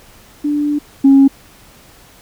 sine tone pair in turn, 293.7 / 273.4 Hz, D4 / C#4, 0 / -24 cents, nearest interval minor second, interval 124 cents, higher first, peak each -13 / -3 dBFS, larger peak second, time 0.44-0.79 / 1.04-1.28 s, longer first, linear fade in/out 10 ms, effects tanh soft clip ceiling -1 dBFS + pink hiss -44 dBFS RMS until 2.21 s

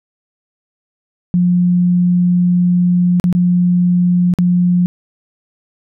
sine tone with dropouts, 177.6 Hz, F3, 29 cents sharp, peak -9 dBFS, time 1.34-4.86 s, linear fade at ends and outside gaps 0 ms, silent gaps 3.199-3.241 / 3.327-3.35 / 4.338-4.387 s, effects none

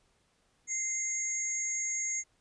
sine tone cluster, 2085 / 6580 / 7230 Hz, C7 / G#8 / A8, -7 / -17 / +46 cents, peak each -39 / -32 / -38 dBFS, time 0.67-2.24 s, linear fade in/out 50 ms, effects pink hiss -71 dBFS RMS until 2.4 s + resampled to 22050 Hz

